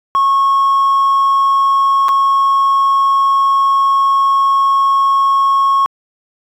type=tone with dropouts; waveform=triangle; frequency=1095 Hz; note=C#6; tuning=22 cents flat; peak=-6 dBFS; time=0.15-5.86 s; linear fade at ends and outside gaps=0 ms; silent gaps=2.084-2.09 s; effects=tanh soft clip ceiling -4 dBFS